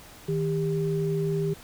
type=tone pair together; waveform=sine; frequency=157.9 / 398.1 Hz; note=D#3 / G4; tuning=+26 / +27 cents; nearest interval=octave + major third; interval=1601 cents; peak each=-26 / -27 dBFS; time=0.28-1.54 s; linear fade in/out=10 ms; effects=pink hiss -48 dBFS RMS until 1.63 s